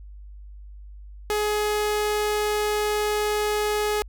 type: tone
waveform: sawtooth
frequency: 420.5 Hz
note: G#4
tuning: 22 cents sharp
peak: -18 dBFS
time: 1.3-4.02 s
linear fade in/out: 0 ms
effects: added 50 Hz sine -39 dBFS peak until 4.08 s